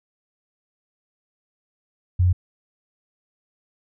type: tone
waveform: sine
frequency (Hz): 90.1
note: F#2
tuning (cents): -45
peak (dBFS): -14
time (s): 2.19-2.33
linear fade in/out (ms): 10
effects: none